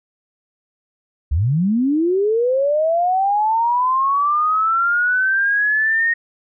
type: linear sweep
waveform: sine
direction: up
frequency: 63.1 to 1864.7 Hz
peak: -14 dBFS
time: 1.31-6.14 s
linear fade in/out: 10 ms
effects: none